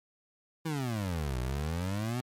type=exponential two-way sweep; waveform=25% pulse; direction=down then up; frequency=166.3 to 60.4 to 128.3 Hz; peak=-27 dBFS; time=0.65-2.21 s; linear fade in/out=10 ms; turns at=1.39 s; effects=MP3 64 kbps